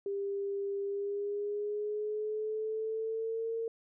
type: tone with pitch glide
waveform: sine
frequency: 398.6 to 455.2 Hz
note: G4 to A#4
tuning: +29 to -41 cents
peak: -32 dBFS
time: 0.06-3.68 s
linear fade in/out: 2 ms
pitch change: +230 cents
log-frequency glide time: 0.83-3.54 s
effects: none